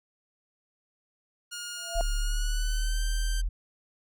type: tone with pitch glide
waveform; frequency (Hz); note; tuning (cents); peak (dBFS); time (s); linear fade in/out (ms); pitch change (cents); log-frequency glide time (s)
10% pulse; 1425 to 1563; F6 to G6; +34 to -6; -27; 1.51-3.42; 20; +160; 2.19-3.03
type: tone with exponential growth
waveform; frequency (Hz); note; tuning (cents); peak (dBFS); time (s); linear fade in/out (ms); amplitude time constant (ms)
sine; 678; E5; +49; -23; 1.76-2.01; 0; 54
type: exponential sweep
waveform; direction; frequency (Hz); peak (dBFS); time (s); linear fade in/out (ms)
sine; up; 35.39 to 41.2; -25; 1.95-3.49; 10
effects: none